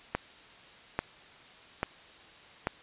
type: click train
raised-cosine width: 0.5 ms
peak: -13 dBFS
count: 4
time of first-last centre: 0.15-2.671 s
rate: 1.19 Hz
effects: white hiss -53 dBFS RMS until 2.82 s + resampled to 8000 Hz